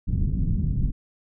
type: low-pass noise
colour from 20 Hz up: pink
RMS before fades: -23 dBFS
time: 0.07-0.92 s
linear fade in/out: 20 ms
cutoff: 200 Hz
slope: 24 dB/octave
effects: none